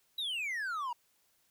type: exponential sweep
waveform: triangle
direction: down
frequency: 3951 to 926 Hz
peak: -32 dBFS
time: 0.18-0.93 s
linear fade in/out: 5 ms
effects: white hiss -72 dBFS RMS until 1.5 s